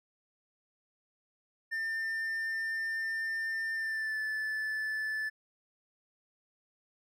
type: tone with pitch glide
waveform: triangle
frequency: 1798 to 1745.8 Hz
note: A6 to A6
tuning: +37 to -14 cents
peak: -30 dBFS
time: 1.71-5.3 s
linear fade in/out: 20 ms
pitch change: -51 cents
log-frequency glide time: 3.75-4.19 s
effects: none